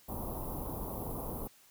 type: band-stop noise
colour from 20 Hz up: pink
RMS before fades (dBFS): -39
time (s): 0.08-1.48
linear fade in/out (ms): 10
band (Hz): 1100 to 11000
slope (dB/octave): 48
effects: white hiss -62 dBFS RMS until 1.7 s